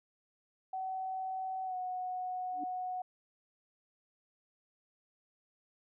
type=tone with pitch glide; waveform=sine; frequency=756 to 734.9 Hz; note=F#5 to F#5; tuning=+37 to -12 cents; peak=-35 dBFS; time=0.73-3.02 s; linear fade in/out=5 ms; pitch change=-49 cents; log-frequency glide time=1.65-1.75 s
type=tone with exponential growth; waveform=sine; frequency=294.4 Hz; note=D4; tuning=4 cents sharp; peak=-37 dBFS; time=2.51-2.64 s; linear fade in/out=5 ms; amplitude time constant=27 ms
effects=none